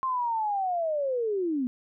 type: linear sweep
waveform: sine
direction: down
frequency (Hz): 1064 to 239.1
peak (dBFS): -25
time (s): 0.03-1.67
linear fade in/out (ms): 0
effects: none